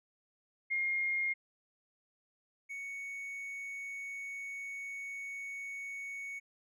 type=tone pair in turn; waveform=sine / triangle; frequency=2132 / 2224 Hz; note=C7 / C#7; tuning=+32 / +5 cents; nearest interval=minor second; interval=73 cents; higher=second; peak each=-30 / -38 dBFS; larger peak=first; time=0.7-1.34 / 2.69-6.4 s; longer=second; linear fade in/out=20 ms; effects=none